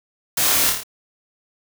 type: noise with echo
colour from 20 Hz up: white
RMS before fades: -20 dBFS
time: 0.37-0.7 s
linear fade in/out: 5 ms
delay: 27 ms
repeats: 5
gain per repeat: -3 dB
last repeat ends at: 0.835 s
effects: none